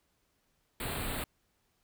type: band-stop noise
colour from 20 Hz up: pink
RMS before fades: -36 dBFS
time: 0.8-1.24 s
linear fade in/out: 2 ms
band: 4400 to 7800 Hz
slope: 96 dB/octave
effects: pink hiss -75 dBFS RMS until 1.83 s